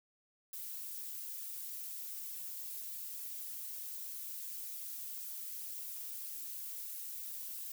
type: noise with flanger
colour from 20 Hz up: violet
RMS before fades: -44 dBFS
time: 0.53-7.72 s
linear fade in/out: 2 ms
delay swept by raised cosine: 1.8 to 4.5 ms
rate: 2.8 Hz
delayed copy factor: +1
effects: none